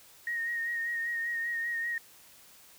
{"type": "tone with vibrato", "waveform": "sine", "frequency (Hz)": 1864.7, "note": "A#6", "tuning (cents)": 0, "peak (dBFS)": -30, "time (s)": [0.27, 1.98], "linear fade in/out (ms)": 2, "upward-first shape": "sine", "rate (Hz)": 5.1, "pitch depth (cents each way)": 29, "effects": ["white hiss -56 dBFS RMS until 2.78 s"]}